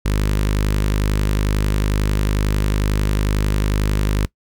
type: tone with notch filter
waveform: sawtooth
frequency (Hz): 51.1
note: G#1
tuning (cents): -27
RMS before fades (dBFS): -18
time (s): 0.05-4.26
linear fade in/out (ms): 10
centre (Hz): 740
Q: 1.6
effects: noise-tail reverb RT60 0.1 s tail -21 dB re dry